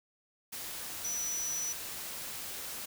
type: tone in noise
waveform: sine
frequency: 5920 Hz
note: F#8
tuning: in tune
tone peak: -33 dBFS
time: 1.04-1.73 s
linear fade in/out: 10 ms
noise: white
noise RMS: -41 dBFS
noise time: 0.52-2.86 s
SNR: +5 dB
effects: none